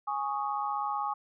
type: chord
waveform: sine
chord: Ab suspended fourth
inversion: none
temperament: equal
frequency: 830.6 / 1108.7 / 1244.5 Hz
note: Ab5 / Db6 / Eb6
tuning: 0 / 0 / 0 cents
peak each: -32 / -34 / -36 dBFS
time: 0.07-1.14 s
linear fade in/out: 10 ms
effects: none